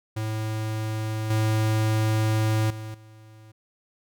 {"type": "tone with level steps", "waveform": "square", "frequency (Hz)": 109.2, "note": "A2", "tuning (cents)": -13, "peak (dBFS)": [-27, -21, -34, -47], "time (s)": [0.16, 3.52], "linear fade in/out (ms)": 10, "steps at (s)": [1.3, 2.7, 2.94], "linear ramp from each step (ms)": 5, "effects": []}